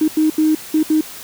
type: tone bursts at uneven times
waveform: triangle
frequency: 311.1 Hz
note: D#4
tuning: in tune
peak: -7 dBFS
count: 5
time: 0.01-0.08 / 0.17-0.3 / 0.38-0.55 / 0.74-0.83 / 0.9-1.01 s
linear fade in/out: 5 ms
effects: tanh soft clip ceiling -9 dBFS + white hiss -34 dBFS RMS until 1.23 s